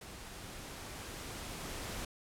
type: noise with level ramp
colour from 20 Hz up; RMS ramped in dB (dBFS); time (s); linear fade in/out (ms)
pink; -49 to -41; 0.01-2.05; 5
effects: low-pass 12000 Hz 12 dB/octave